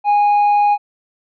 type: tone with tanh clipping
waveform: sine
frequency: 824 Hz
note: G#5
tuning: 14 cents flat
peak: -11 dBFS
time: 0.04-0.78 s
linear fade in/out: 50 ms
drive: 3 dB
effects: none